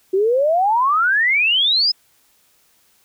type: exponential sweep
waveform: sine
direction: up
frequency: 367.2 to 5170 Hz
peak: -13 dBFS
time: 0.13-1.92 s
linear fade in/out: 10 ms
effects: white hiss -58 dBFS RMS until 3.04 s